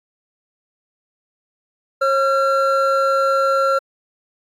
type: tone pair together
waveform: triangle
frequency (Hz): 542 / 1365.8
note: C#5 / F6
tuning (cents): -39 / -39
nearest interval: octave + major third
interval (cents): 1600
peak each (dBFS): -15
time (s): 2.01-3.79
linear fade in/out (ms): 10
effects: AAC 64 kbps